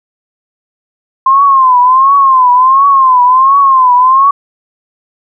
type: tone with vibrato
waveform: sine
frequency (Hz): 1050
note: C6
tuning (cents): +6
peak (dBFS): -3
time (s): 1.26-4.31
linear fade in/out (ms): 5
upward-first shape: triangle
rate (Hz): 1.4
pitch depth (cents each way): 130
effects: none